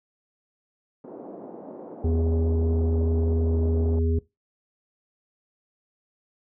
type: band-pass noise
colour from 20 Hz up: pink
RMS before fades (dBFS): -40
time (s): 1.04-3.99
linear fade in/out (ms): 2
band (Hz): 230 to 700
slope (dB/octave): 24
type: harmonic tone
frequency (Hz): 81.6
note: E2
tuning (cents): -17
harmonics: 1 / 3 / 5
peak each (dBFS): -21 / -30 / -30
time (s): 2.04-4.19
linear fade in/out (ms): 5
effects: noise-tail reverb RT60 0.2 s tail -20 dB re dry